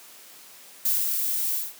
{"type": "noise with ADSR envelope", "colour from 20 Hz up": "violet", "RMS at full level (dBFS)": -22, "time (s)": [0.85, 1.74], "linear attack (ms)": 5, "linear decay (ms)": 190, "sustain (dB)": -4, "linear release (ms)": 200, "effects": ["white hiss -48 dBFS RMS until 1.79 s", "high-pass 200 Hz 12 dB/octave"]}